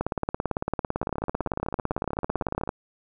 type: two click trains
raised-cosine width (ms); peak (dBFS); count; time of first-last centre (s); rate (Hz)
1; -11 / -19; 49 / 27; 0.01-2.692 / 1.03-2.676; 17.9 / 15.8
effects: none